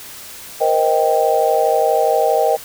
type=chord; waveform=sine; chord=C minor seventh; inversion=third; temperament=just; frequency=470.9 / 523.3 / 627.9 / 784.9 Hz; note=Bb4 / C5 / Eb5 / G5; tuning=+18 / 0 / +16 / +2 cents; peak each=-18 / -20 / -17 / -17 dBFS; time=0.6-2.57 s; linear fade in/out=20 ms; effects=white hiss -35 dBFS RMS until 2.64 s